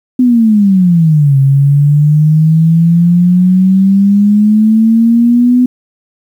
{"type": "exponential two-way sweep", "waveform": "sine", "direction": "down then up", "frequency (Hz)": [256.3, 135.2, 251.2], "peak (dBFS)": -4, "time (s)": [0.19, 5.66], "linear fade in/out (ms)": 5, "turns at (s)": 1.38, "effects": ["7-bit"]}